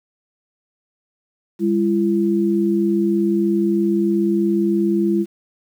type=tone pair together; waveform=sine; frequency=201.6 / 338.5 Hz; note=G3 / E4; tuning=+49 / +46 cents; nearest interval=major sixth; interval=897 cents; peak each=-18 / -17 dBFS; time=1.59-5.26 s; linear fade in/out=50 ms; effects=8-bit